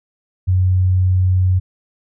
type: tone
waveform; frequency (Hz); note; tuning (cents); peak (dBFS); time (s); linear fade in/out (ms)
sine; 92.3; F#2; -4; -11; 0.47-1.6; 20
effects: none